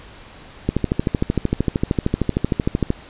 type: click train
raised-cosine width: 3 ms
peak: -4 dBFS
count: 30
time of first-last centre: 0.69-2.904 s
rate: 13.1 Hz
effects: pink hiss -42 dBFS RMS until 3.09 s + resampled to 8000 Hz